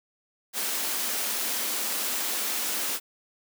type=high-pass noise; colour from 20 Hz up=white; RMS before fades=-29 dBFS; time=0.53-3 s; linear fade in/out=50 ms; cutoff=200 Hz; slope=96 dB/octave; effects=none